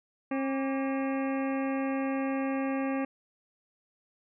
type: harmonic tone with a mistuned harmonic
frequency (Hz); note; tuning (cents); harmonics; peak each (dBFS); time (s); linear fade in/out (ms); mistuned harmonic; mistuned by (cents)
269.4; C#4; -49; 1 / 2 / 3 / 4 / 6 / 7 / 8 / 9 / 10; -29 / -35 / -39 / -41 / -45 / -46 / -47 / -48 / -49; 0.31-3.05; 5; 4; +130
effects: none